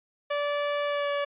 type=tone with pitch glide; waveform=sawtooth; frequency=580 to 572.3 Hz; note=D5 to D5; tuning=-22 to -45 cents; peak=-22 dBFS; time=0.3-1.25 s; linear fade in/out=10 ms; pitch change=-23 cents; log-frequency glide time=0.86-1.1 s; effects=resampled to 8000 Hz